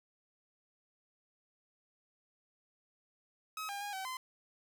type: tone with pitch steps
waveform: sawtooth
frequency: 1276 / 804 / 818 / 764 / 1030 Hz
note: D#6 / G5 / G#5 / G5 / C6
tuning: +43 / +44 / -26 / -45 / -28 cents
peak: -35 dBFS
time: 3.57-4.17 s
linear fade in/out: 2 ms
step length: 120 ms
effects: none